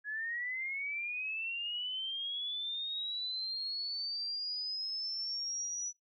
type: linear sweep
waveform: sine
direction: up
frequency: 1673 to 5920 Hz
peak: -35 dBFS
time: 0.04-5.93 s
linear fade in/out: 50 ms
effects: noise-tail reverb RT60 0.2 s tail -24 dB re dry